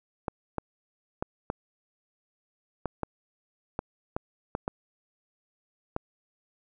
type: clicks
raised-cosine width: 1 ms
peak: -15 dBFS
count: 11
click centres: 0.282 / 0.583 / 1.225 / 1.501 / 2.857 / 3.033 / 3.791 / 4.165 / 4.551 / 4.679 / 5.964 s
effects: none